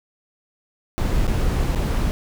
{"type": "noise with dropouts", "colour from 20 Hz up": "brown", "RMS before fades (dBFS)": -20, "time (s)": [0.98, 2.11], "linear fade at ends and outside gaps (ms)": 0, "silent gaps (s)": [[1.269, 1.278], [1.748, 1.758]], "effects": []}